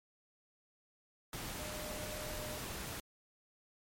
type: tone in noise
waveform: sine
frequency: 608 Hz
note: D#5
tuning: 40 cents flat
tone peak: -46 dBFS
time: 1.59-2.58 s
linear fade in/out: 2 ms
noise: pink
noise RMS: -43 dBFS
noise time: 1.33-3 s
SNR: -6 dB
effects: MP3 64 kbps